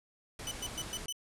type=low-pass noise; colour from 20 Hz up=pink; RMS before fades=-44 dBFS; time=0.39-1.06 s; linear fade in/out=2 ms; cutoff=11000 Hz; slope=48 dB/octave
type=tone bursts; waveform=20% pulse; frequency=2995 Hz; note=F#7; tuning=20 cents sharp; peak=-30 dBFS; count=5; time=0.47-1.125 s; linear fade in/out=2 ms; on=43 ms; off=110 ms
effects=none